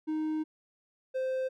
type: tone pair in turn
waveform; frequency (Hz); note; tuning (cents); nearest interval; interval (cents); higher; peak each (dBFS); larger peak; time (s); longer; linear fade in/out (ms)
triangle; 311.1 / 520.6; D#4 / C5; 0 / -9; major sixth; 891; second; -27; neither; 0.07-0.44 / 1.14-1.49; first; 20
effects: none